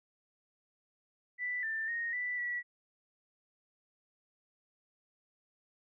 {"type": "tone with pitch steps", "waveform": "sine", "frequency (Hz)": [1979, 1782, 1862, 1976, 1943], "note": ["B6", "A6", "A#6", "B6", "B6"], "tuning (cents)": [3, 22, -2, 0, -29], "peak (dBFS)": -33, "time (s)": [1.38, 2.63], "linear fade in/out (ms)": 50, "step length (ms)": 250, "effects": []}